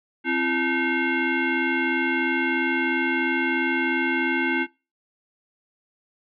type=tone with frequency modulation; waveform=sine; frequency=940 Hz; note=A#5; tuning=14 cents sharp; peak=-20 dBFS; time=0.24-4.67 s; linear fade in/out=50 ms; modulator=601 Hz; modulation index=2.6; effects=noise-tail reverb RT60 0.3 s tail -23 dB re dry